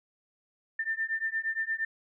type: beating tone pair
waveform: sine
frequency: 1788 / 1796.6 Hz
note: A6 / A6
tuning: +27 / +36 cents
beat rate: 8.6 Hz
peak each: -32 / -32 dBFS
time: 0.79-1.85 s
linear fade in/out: 5 ms
effects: none